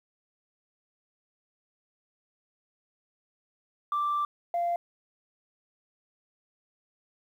sine tone pair in turn, 1174.7 / 692.1 Hz, D6 / F5, 0 / -16 cents, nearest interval major sixth, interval 916 cents, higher first, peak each -24 dBFS, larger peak neither, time 3.92-4.25 / 4.54-4.76 s, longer first, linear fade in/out 2 ms, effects tanh soft clip ceiling -22 dBFS + 10-bit

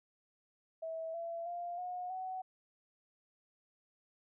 sine tone with pitch steps, 650 / 673.3 / 697.5 / 722.5 / 748.4 Hz, E5 / E5 / F5 / F#5 / F#5, -24 / +36 / -2 / -41 / +20 cents, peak -38 dBFS, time 0.82-2.42 s, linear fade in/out 10 ms, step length 320 ms, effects none

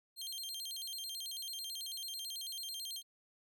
sawtooth tone with vibrato, 3649 Hz, A#7, 38 cents flat, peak -38 dBFS, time 0.16-3.03 s, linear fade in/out 50 ms, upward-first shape square, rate 9.1 Hz, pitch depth 240 cents each way, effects none

